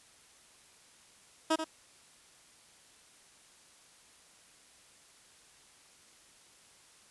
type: tone with echo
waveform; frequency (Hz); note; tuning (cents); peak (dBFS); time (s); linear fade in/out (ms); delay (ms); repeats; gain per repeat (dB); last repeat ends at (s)
15% pulse; 318.6; D#4; +41; -19; 1.5-1.56; 10; 85; 1; -8; 1.645
effects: white hiss -60 dBFS RMS until 7.1 s + resampled to 24000 Hz